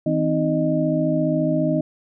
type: tone cluster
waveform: sine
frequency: 160.1 / 257.8 / 312.3 / 617 Hz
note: D#3 / C4 / D#4 / D#5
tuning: +50 / -26 / +7 / -15 cents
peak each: -23 dBFS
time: 0.06-1.81 s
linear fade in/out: 5 ms
effects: none